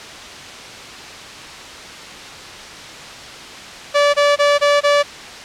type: tone bursts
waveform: sawtooth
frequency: 578 Hz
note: D5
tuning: 28 cents flat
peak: -7 dBFS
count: 5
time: 3.94-5.032 s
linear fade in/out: 20 ms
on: 200 ms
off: 23 ms
effects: white hiss -33 dBFS RMS until 5.44 s + low-pass 5000 Hz 12 dB/octave